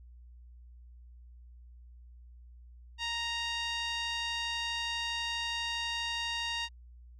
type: tone with low-pass filter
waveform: 5% pulse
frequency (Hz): 932.3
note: A#5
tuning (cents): 0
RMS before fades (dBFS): -35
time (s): 2.98-6.69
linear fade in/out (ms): 50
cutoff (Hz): 3500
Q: 1.5
effects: added 60 Hz sine -50 dBFS peak until 7.19 s